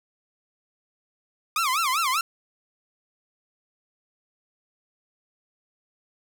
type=tone with vibrato; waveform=sawtooth; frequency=1174.7 Hz; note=D6; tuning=in tune; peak=-18 dBFS; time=1.56-2.21 s; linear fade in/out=2 ms; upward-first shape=sine; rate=5.1 Hz; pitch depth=260 cents each way; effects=none